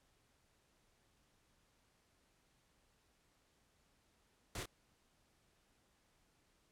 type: noise with echo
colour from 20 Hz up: pink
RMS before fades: -44 dBFS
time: 4.55-4.63 s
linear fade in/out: 2 ms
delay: 27 ms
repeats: 1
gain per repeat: -4 dB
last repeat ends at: 4.657 s
effects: pink hiss -75 dBFS RMS until 6.71 s + low-pass 11000 Hz 12 dB/octave